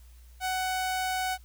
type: tone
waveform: sawtooth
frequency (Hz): 746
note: F#5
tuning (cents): +14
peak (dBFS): -24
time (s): 0.4-1.38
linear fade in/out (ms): 50
effects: added 60 Hz sine -49 dBFS peak until 1.44 s + white hiss -63 dBFS RMS until 1.44 s